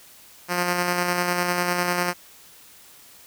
5% pulse tone with tremolo, 177.1 Hz, F3, 24 cents sharp, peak -9 dBFS, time 0.48-2.14 s, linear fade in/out 50 ms, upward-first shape square, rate 10 Hz, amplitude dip 30%, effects white hiss -49 dBFS RMS until 3.26 s

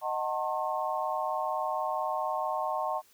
sine chord, D# diminished seventh, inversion none, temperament just, 622.3 / 746.7 / 896 / 1075.3 Hz, D#5 / F#5 / A5 / C6, 0 / +16 / +31 / +47 cents, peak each -34 dBFS, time 0.01-3.02 s, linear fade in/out 50 ms, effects white hiss -62 dBFS RMS until 3.13 s

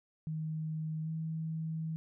sine tone with pitch glide, 157.2 to 160.23 Hz, D#3 to E3, +18 to -49 cents, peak -34 dBFS, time 0.27-1.96 s, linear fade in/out 0 ms, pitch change +33 cents, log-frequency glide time 1.03-1.09 s, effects none

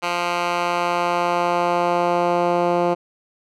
10% pulse tone with band-pass filter sweep, 174.61 Hz, F3, in tune, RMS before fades -20 dBFS, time 0.02-2.95 s, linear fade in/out 20 ms, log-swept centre 1900 to 480 Hz, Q 0.78, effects none

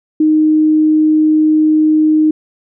sine tone, 309.6 Hz, D#4, 9 cents flat, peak -7 dBFS, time 0.2-2.31 s, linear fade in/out 5 ms, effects none

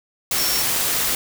sine tone in noise, 5470 Hz, F8, 37 cents flat, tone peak -24 dBFS, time 0.38-0.62 s, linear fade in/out 2 ms, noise white, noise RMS -21 dBFS, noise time 0.31-1.15 s, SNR -6 dB, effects none

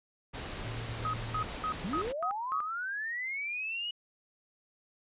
pink noise, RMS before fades -40 dBFS, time 0.33-2.13 s, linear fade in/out 20 ms
sine tone, 113.7 Hz, A#2, 43 cents flat, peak -38 dBFS, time 0.64-1.44 s, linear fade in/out 20 ms
sine tone bursts, 1262 Hz, D#6, 24 cents sharp, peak -30 dBFS, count 6, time 1.05-2.604 s, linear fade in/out 0 ms, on 84 ms, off 210 ms
sine linear sweep, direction up, 160.6 to 2936 Hz, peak -33 dBFS, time 1.84-3.91 s, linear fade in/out 5 ms
effects resampled to 8000 Hz

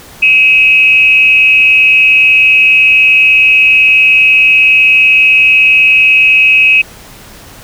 sine tone with frequency modulation, 2554 Hz, D#7, 45 cents sharp, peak -3 dBFS, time 0.22-6.82 s, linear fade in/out 10 ms, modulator 222 Hz, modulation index 0.51, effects pink hiss -34 dBFS RMS until 7.63 s

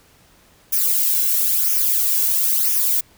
violet noise with flanger, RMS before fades -18 dBFS, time 0.72-3.01 s, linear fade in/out 10 ms, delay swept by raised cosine 0.24 to 1.64 ms, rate 1 Hz, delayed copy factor -0.65, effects pink hiss -53 dBFS RMS until 3.17 s

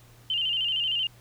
sine tone with vibrato, 2945 Hz, F#7, 9 cents flat, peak -24 dBFS, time 0.3-1.07 s, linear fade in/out 2 ms, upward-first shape square, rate 13 Hz, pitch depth 73 cents each way, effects added 118 Hz sine -53 dBFS peak until 1.2 s + pink hiss -57 dBFS RMS until 1.2 s

